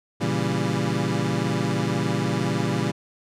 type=chord; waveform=25% pulse; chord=A# diminished seventh; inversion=none; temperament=equal; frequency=116.54 / 138.59 / 164.81 / 196 Hz; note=A#2 / C#3 / E3 / G3; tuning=0 / 0 / 0 / 0 cents; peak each=-24 dBFS; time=0.2-2.92 s; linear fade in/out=20 ms; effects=low-pass 8000 Hz 12 dB/octave